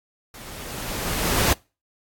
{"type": "noise with level ramp", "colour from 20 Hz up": "pink", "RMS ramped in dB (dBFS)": [-41, -19], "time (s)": [0.34, 1.53], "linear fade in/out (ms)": 2, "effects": ["noise-tail reverb RT60 0.3 s tail -24 dB re dry", "AAC 64 kbps"]}